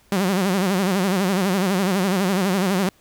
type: tone with vibrato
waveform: sawtooth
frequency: 190 Hz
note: F#3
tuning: 46 cents sharp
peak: -14 dBFS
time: 0.12-2.89 s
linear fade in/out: 2 ms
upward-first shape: sine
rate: 12 Hz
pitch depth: 120 cents each way
effects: pink hiss -57 dBFS RMS until 3 s

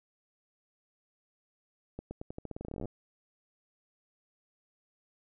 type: accelerating click train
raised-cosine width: 2 ms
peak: -26 dBFS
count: 21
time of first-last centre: 1.99-2.856 s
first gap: 120 ms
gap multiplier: 0.87
effects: none

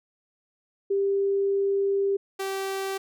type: tone pair in turn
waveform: sine / sawtooth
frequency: 395.6 / 387.7 Hz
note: G4 / G4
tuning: +16 / -19 cents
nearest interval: unison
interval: 35 cents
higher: first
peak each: -21 / -24 dBFS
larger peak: first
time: 0.9-2.17 / 2.39-2.98 s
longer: first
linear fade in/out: 10 ms
effects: none

